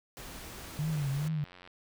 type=noise; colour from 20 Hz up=pink; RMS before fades=-45 dBFS; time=0.17-1.28 s; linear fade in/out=0 ms
type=tone with vibrato; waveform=sine; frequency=146.83 Hz; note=D3; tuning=in tune; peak=-29 dBFS; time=0.79-1.44 s; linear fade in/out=0 ms; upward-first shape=triangle; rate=2.4 Hz; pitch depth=160 cents each way
type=click train; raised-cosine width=0.3 ms; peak=-35 dBFS; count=68; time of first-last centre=0.93-1.675 s; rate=89.9 Hz
effects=none